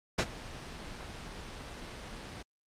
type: noise with ADSR envelope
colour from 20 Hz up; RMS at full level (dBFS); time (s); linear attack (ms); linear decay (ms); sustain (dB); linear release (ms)
pink; -26; 0.18-2.43; 11; 59; -17; 13
effects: low-pass 6000 Hz 12 dB/octave + Opus 48 kbps